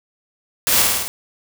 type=noise with echo; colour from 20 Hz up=white; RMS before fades=-17 dBFS; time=0.67-0.82 s; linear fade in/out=0 ms; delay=52 ms; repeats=5; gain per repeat=-2 dB; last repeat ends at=1.08 s; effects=none